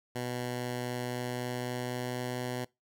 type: tone with pitch glide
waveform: 10% pulse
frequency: 123.47 to 124.62 Hz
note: B2 to B2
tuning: 0 to +16 cents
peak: -25 dBFS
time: 0.15-2.65 s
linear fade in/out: 10 ms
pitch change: +16 cents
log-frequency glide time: 0.92-2.44 s
effects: noise-tail reverb RT60 0.2 s tail -22 dB re dry